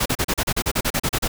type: noise bursts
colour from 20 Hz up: pink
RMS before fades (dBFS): -21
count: 14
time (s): 0-1.28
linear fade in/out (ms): 10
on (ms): 58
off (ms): 36
effects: none